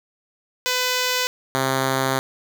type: tone pair in turn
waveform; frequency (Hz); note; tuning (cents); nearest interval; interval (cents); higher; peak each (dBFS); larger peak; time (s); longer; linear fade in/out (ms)
5% pulse; 502 / 132.96; B4 / C3; +28 / +28; octave + major seventh; 2300; first; -8; neither; 0.66-1.27 / 1.55-2.19; second; 0
effects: none